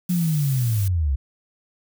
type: noise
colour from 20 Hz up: blue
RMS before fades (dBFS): -34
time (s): 0.09-0.88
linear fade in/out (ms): 2
type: linear sweep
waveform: sine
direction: down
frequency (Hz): 182.1 to 63.5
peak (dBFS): -18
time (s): 0.09-1.16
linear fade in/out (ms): 10
effects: none